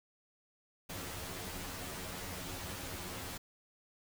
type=noise with comb filter; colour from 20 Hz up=pink; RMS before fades=-43 dBFS; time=0.89-3.38 s; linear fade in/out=10 ms; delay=11 ms; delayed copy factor=+0.9; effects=none